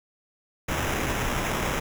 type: noise with sample-and-hold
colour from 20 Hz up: pink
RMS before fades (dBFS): -27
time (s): 0.68-1.8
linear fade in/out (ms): 10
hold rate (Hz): 4410
effects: none